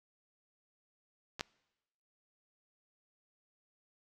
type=clicks; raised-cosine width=0.2 ms; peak=-24 / -16 dBFS; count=2; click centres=1.395 / 1.409 s; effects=noise-tail reverb RT60 1.0 s tail -25 dB re dry